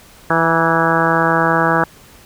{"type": "harmonic tone with a mistuned harmonic", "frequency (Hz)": 164.81, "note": "E3", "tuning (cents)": 0, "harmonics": [1, 2, 3, 4, 5, 6, 7, 8, 9, 10], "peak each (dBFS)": [-21, -21, -21, -21, -21, -21, -21, -21, -21, -21], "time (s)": [0.3, 1.84], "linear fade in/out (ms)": 2, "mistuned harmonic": 6, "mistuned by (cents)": -36, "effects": ["pink hiss -44 dBFS RMS until 2.25 s"]}